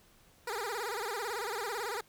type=tone with vibrato; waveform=15% pulse; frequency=440 Hz; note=A4; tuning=in tune; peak=-28 dBFS; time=0.47-2.01 s; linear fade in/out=5 ms; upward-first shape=sine; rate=18 Hz; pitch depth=190 cents each way; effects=pink hiss -63 dBFS RMS until 2.08 s

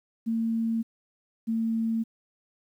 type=tone pair in turn; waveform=sine; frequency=226.9 / 225.8 Hz; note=A#3 / A3; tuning=-47 / +45 cents; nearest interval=unison; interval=8 cents; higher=first; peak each=-24 dBFS; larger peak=neither; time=0.26-0.83 / 1.47-2.04 s; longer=neither; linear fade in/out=20 ms; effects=10-bit

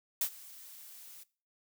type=noise with ADSR envelope; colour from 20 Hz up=blue; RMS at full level=-29 dBFS; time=0.21-1.24 s; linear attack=4 ms; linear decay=77 ms; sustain=-22 dB; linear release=16 ms; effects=noise-tail reverb RT60 0.4 s tail -21 dB re dry

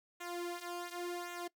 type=tone with flanger; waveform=sawtooth; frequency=350 Hz; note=F4; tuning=4 cents sharp; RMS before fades=-42 dBFS; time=0.2-1.48 s; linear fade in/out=10 ms; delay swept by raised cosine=0.2 to 3.4 ms; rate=0.9 Hz; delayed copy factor=-0.8; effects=noise-tail reverb RT60 0.1 s tail -21 dB re dry

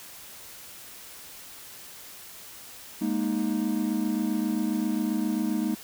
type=chord; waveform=triangle; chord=Ab suspended second; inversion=none; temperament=equal with one note detuned; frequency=207.7 / 235.2 / 311.1 Hz; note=Ab3 / Bb3 / Eb4; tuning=0 / +16 / 0 cents; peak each=-27 dBFS; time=3.01-5.75 s; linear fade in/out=10 ms; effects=white hiss -45 dBFS RMS until 5.83 s

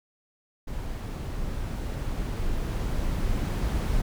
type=noise with level ramp; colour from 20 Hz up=brown; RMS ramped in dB=-33 to -25 dBFS; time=0.67-4.02 s; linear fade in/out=10 ms; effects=none

